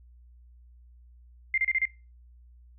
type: tone bursts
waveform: sine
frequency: 2096 Hz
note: C7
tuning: 2 cents sharp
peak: -22 dBFS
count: 5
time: 1.54-1.854 s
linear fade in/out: 2 ms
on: 38 ms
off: 31 ms
effects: noise-tail reverb RT60 0.3 s tail -20 dB re dry + added 60 Hz sine -51 dBFS peak until 2.78 s